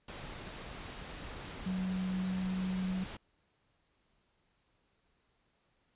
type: tone in noise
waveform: sine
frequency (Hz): 186.1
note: F#3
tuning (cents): +10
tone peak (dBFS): -32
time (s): 1.66-3.04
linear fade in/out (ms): 5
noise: pink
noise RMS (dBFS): -45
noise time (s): 0.08-3.17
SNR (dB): +10
effects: pink hiss -75 dBFS RMS until 5.95 s + resampled to 8000 Hz